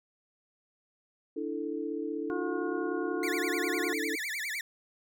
sine chord, D suspended second, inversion none, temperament equal, 293.7 / 329.6 / 440 Hz, D4 / E4 / A4, 0 / 0 / 0 cents, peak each -36 dBFS, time 1.36-4.16 s, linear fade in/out 10 ms
harmonic tone, 360 Hz, F#4, 47 cents flat, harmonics 1 / 2 / 3 / 4, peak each -34 / -43 / -42 / -41 dBFS, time 2.3-3.93 s, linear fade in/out 0 ms
40% pulse tone with vibrato, 2000 Hz, B6, 21 cents sharp, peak -32 dBFS, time 3.23-4.61 s, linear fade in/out 2 ms, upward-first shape sine, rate 9.9 Hz, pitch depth 280 cents each way
effects none

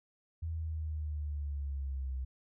sine linear sweep, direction down, 82.3 to 64.2 Hz, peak -34 dBFS, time 0.42-2.25 s, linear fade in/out 10 ms, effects none

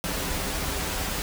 pink noise with comb filter, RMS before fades -29 dBFS, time 0.04-1.22 s, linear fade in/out 0 ms, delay 8.6 ms, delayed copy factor -0.65, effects none

